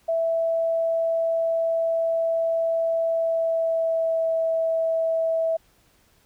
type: tone with pitch glide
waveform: sine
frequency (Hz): 659.3 to 652.9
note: E5 to E5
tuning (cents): 0 to -17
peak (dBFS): -20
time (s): 0.08-5.57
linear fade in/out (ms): 10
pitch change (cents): -17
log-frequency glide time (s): 3.09-4.3
effects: pink hiss -61 dBFS RMS until 6.25 s